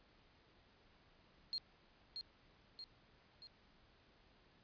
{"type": "tone with echo", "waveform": "sine", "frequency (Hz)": 4230, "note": "C8", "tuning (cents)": 18, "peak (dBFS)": -38, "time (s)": [1.53, 1.58], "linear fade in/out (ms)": 0, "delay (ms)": 630, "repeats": 3, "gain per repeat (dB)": -5, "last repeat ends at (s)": 3.47, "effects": ["pink hiss -69 dBFS RMS until 4.63 s", "resampled to 11025 Hz"]}